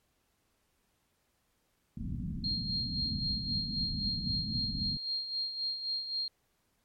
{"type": "low-pass noise", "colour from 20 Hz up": "white", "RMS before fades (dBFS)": -37, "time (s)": [1.97, 4.97], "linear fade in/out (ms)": 2, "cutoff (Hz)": 240, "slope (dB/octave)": 48}
{"type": "tone with tremolo", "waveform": "sine", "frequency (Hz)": 4223, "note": "C8", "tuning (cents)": 15, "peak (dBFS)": -30, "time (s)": [2.44, 6.28], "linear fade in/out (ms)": 2, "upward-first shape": "sine", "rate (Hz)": 3.8, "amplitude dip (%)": 60}
{"effects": ["pink hiss -75 dBFS RMS until 6.84 s", "MP3 64 kbps"]}